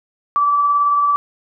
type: tone with tremolo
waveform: sine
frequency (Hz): 1157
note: D6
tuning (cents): -26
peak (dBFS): -11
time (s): 0.36-1.16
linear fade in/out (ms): 0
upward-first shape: sine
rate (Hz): 18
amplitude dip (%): 25
effects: none